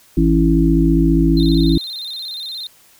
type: harmonic tone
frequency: 54.9 Hz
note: A1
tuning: 3 cents flat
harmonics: 1 / 3 / 5 / 6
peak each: -16 / -16 / -16 / -16 dBFS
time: 0.17-1.78 s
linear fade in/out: 5 ms
type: tone with vibrato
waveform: triangle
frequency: 3884 Hz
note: B7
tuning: 30 cents flat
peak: -24 dBFS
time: 1.37-2.67 s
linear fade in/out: 2 ms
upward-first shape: square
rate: 17 Hz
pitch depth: 100 cents each way
effects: white hiss -50 dBFS RMS until 2.99 s